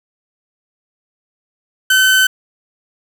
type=tone; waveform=30% pulse; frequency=1526 Hz; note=G6; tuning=47 cents flat; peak=-6 dBFS; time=1.9-2.27 s; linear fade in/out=5 ms; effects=none